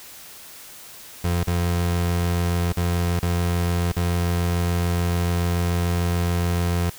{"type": "tone with dropouts", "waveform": "30% pulse", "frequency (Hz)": 86.9, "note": "F2", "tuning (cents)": -8, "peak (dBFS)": -17, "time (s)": [1.24, 6.9], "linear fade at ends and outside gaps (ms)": 5, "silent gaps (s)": [[1.436, 1.472], [2.726, 2.77], [3.195, 3.227], [3.922, 3.965]], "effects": ["white hiss -42 dBFS RMS until 6.98 s"]}